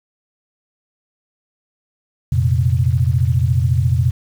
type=chord; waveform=sine; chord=F suspended fourth; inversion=none; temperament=equal; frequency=87.31 / 116.54 / 130.81 Hz; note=F2 / Bb2 / C3; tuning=0 / 0 / 0 cents; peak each=-17 dBFS; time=2.32-4.11 s; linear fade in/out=5 ms; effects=7-bit